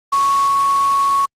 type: tone in noise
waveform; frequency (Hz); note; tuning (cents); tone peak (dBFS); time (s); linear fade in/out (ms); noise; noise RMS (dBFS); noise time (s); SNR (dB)
sine; 1108; C#6; -1; -12; 0.12-1.26; 10; white; -28; 0.12-1.26; +13
effects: low-pass 8000 Hz 12 dB/octave + Opus 48 kbps